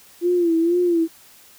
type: tone with vibrato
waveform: sine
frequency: 341.6 Hz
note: F4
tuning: 38 cents flat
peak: -15 dBFS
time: 0.21-1.08 s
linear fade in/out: 50 ms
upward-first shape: sine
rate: 2.1 Hz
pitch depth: 77 cents each way
effects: white hiss -49 dBFS RMS until 1.58 s